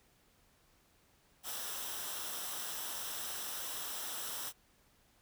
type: noise with comb filter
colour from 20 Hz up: white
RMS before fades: -41 dBFS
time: 1.43-4.53 s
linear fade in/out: 50 ms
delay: 0.44 ms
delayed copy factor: -0.55
effects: pink hiss -69 dBFS RMS until 5.21 s